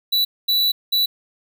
square tone bursts at uneven times, 3951 Hz, B7, in tune, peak -16 dBFS, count 3, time 0.12-0.25 / 0.48-0.72 / 0.92-1.06 s, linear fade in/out 10 ms, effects 9-bit

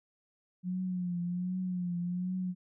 sine tone with vibrato, 179.5 Hz, F3, 48 cents sharp, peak -31 dBFS, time 0.63-2.55 s, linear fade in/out 50 ms, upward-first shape triangle, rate 1.3 Hz, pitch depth 62 cents each way, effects none

